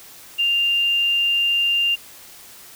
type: tone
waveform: sine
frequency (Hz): 2794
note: F7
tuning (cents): 0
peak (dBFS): -16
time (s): 0.38-1.96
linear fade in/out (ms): 20
effects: white hiss -43 dBFS RMS until 2.75 s